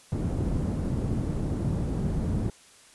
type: low-pass noise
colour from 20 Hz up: white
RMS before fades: -28 dBFS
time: 0.12-2.5 s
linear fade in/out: 2 ms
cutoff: 190 Hz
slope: 12 dB/octave
effects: white hiss -54 dBFS RMS until 2.94 s + resampled to 24000 Hz